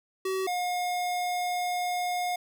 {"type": "tone pair in turn", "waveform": "square", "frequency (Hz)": [379.6, 716.6], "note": ["F#4", "F5"], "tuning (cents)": [44, 44], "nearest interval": "major seventh", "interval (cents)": 1100, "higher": "second", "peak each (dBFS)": -28, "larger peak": "neither", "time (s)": [[0.25, 0.47], [0.47, 2.36]], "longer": "second", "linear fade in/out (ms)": 5, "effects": []}